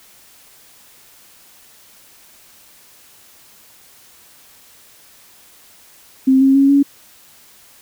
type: tone with pitch steps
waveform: sine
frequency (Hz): 263.9 / 269.4 / 275.1 / 280.9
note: C4 / C#4 / C#4 / C#4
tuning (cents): +15 / -49 / -13 / +23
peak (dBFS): -8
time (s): 6.27-6.83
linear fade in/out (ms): 10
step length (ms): 140
effects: white hiss -47 dBFS RMS until 7.81 s